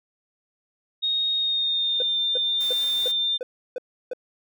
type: tone with pitch glide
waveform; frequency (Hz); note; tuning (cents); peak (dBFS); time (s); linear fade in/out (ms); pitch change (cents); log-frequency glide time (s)
sine; 3729 to 3598; A#7 to A7; 0 to +38; -21; 1.02-3.38; 20; -62; 1.37-2.12
type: tone bursts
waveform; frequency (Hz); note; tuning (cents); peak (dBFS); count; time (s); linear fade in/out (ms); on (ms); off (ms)
triangle; 502; B4; +28; -24; 7; 2-4.134; 2; 22; 330
type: noise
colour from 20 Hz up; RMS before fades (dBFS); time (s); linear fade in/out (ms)
white; -40; 2.6-3.12; 10
effects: none